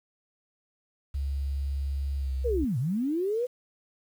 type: tone with pitch glide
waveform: sine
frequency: 69.3 to 65.83 Hz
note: C#2 to C2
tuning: 0 to +11 cents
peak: -27 dBFS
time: 1.14-2.65 s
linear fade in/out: 10 ms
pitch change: -89 cents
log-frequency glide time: 2.18-2.33 s
type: linear two-way sweep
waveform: sine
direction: down then up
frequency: 509 to 111.1 to 509 Hz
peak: -25 dBFS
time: 2.44-3.47 s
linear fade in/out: 20 ms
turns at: 2.78 s
effects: 9-bit